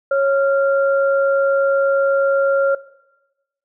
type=tone pair together; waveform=sine; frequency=550 / 1385.9 Hz; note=C#5 / F6; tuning=-14 / -14 cents; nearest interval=octave + major third; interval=1600 cents; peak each=-14 / -21 dBFS; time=0.11-2.75 s; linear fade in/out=5 ms; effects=noise-tail reverb RT60 1.0 s tail -18 dB re dry